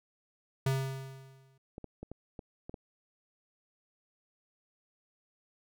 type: tone with exponential decay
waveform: square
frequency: 134 Hz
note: C3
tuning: 42 cents sharp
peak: -26 dBFS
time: 0.66-1.58 s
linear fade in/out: 5 ms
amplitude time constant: 200 ms
type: clicks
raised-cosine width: 2 ms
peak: -29 dBFS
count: 7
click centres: 1.781 / 1.843 / 2.03 / 2.116 / 2.392 / 2.695 / 2.742 s
effects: none